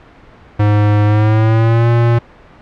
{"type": "tone with pitch glide", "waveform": "square", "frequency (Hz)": [104.3, 117.75], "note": ["G#2", "A#2"], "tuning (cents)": [8, 18], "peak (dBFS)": -9, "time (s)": [0.59, 2.19], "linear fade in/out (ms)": 10, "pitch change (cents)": 210, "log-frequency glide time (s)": [1.05, 1.89], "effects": ["pink hiss -41 dBFS RMS until 2.61 s", "low-pass 2000 Hz 12 dB/octave"]}